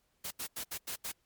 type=noise bursts at uneven times; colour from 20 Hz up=white; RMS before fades=-39 dBFS; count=6; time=0.24-0.31 / 0.39-0.47 / 0.56-0.64 / 0.71-0.78 / 0.87-0.96 / 1.04-1.12 s; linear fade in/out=10 ms; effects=pink hiss -75 dBFS RMS until 1.25 s + MP3 96 kbps